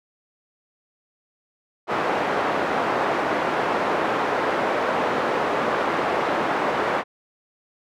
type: band-pass noise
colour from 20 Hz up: pink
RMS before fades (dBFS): -23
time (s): 1.87-7.04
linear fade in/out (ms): 50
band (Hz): 400 to 1400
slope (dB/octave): 12
effects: none